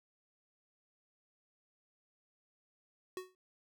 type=tone with exponential decay; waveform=square; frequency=370 Hz; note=F#4; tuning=in tune; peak=-37 dBFS; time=3.17-3.35 s; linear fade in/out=1 ms; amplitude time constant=38 ms; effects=none